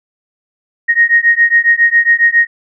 sine beating tone pair, 1864.7 / 1872 Hz, A#6 / A#6, 0 / +7 cents, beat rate 7.3 Hz, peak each -10 dBFS, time 0.88-2.47 s, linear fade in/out 20 ms, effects none

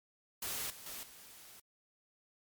white noise with level steps, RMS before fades -39 / -52 / -45 / -55 dBFS, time 0.42-1.6 s, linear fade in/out 5 ms, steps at 0.7 / 0.86 / 1.03 s, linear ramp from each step 2 ms, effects MP3 96 kbps

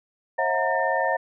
sine tone cluster, 538 / 646 / 724 / 926 / 1802 Hz, C5 / E5 / F#5 / A#5 / A6, +48 / -35 / -38 / -12 / +41 cents, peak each -27 dBFS, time 0.38-1.17 s, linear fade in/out 10 ms, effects none

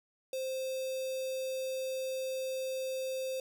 square tone with notch filter, 523.3 Hz, C5, in tune, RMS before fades -36 dBFS, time 0.33-3.4 s, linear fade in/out 2 ms, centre 1600 Hz, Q 1.2, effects none

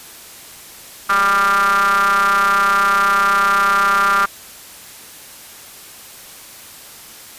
square ring-modulated tone, 98 Hz, G2, in tune, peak -10 dBFS, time 1.09-4.26 s, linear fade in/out 10 ms, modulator 1290 Hz, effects white hiss -38 dBFS RMS until 7.38 s + resampled to 32000 Hz

